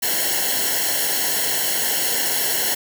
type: noise with comb filter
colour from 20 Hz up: white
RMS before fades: -21 dBFS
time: 0.02-2.75 s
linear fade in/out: 10 ms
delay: 0.82 ms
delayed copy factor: -0.9
effects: none